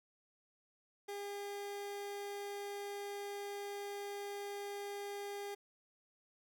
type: tone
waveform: 30% pulse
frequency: 404.5 Hz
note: G#4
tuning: 46 cents flat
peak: -39 dBFS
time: 1.08-5.55 s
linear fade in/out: 10 ms
effects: none